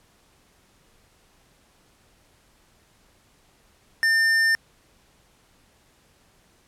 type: tone with tanh clipping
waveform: sine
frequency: 1800 Hz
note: A6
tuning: 39 cents sharp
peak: -19 dBFS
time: 4.03-4.55 s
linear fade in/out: 0 ms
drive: 13 dB
effects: pink hiss -60 dBFS RMS until 6.67 s + low-pass 12000 Hz 12 dB/octave